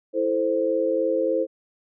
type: chord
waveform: sine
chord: A minor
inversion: second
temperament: equal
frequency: 329.6 / 440 / 523.3 Hz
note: E4 / A4 / C5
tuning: 0 / 0 / 0 cents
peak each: -26 / -26 / -22 dBFS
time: 0.13-1.47 s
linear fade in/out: 50 ms
effects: none